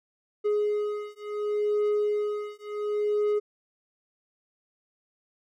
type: beating tone pair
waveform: triangle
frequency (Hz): 417.4 / 418.1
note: G#4 / G#4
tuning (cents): +9 / +12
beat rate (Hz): 0.7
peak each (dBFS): -26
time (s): 0.44-3.4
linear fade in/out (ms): 20
effects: none